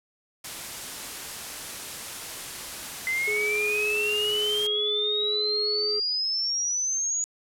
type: noise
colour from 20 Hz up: white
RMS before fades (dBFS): -36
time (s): 0.44-4.67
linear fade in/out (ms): 5
type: exponential sweep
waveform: sine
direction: up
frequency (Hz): 2048 to 6840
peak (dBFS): -24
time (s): 3.07-7.24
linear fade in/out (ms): 0
type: tone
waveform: triangle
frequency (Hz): 420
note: G#4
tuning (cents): +19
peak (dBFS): -27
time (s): 3.27-6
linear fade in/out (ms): 10
effects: low-pass 12000 Hz 12 dB/octave